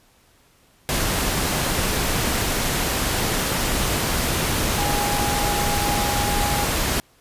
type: tone in noise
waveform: sine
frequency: 821 Hz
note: G#5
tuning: 20 cents flat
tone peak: -25 dBFS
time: 4.78-6.64 s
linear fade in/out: 0 ms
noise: pink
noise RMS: -22 dBFS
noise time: 0.89-7 s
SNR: -6 dB
effects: pink hiss -57 dBFS RMS until 7.2 s + resampled to 32000 Hz